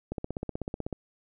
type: click train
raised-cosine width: 2 ms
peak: -19 dBFS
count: 14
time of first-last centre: 0.12-0.927 s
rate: 16.1 Hz
effects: none